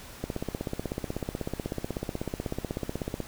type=click train; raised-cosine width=2 ms; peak=-17 dBFS; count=49; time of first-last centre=0.24-3.203 s; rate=16.2 Hz; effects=pink hiss -46 dBFS RMS until 3.27 s